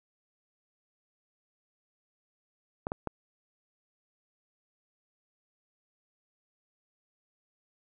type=clicks; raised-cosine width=1 ms; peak=-18 dBFS; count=3; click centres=2.869 / 2.919 / 3.073 s; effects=none